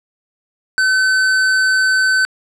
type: tone with hard clipping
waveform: sine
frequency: 1524 Hz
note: G6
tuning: 49 cents flat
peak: -13 dBFS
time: 0.78-2.25 s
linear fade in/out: 0 ms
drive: 16 dB
effects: low-pass 8000 Hz 12 dB/octave